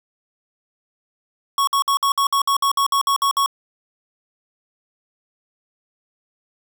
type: tone bursts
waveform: square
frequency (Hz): 1108.7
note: C#6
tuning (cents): 0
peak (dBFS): -16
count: 13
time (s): 1.58-3.461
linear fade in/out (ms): 2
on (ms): 93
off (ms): 56
effects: 7-bit